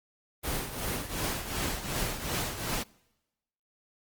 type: noise with tremolo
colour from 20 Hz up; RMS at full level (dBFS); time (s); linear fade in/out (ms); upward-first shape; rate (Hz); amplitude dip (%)
pink; -30; 0.43-2.84; 20; triangle; 2.7; 70
effects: noise-tail reverb RT60 1.0 s tail -25 dB re dry + Opus 24 kbps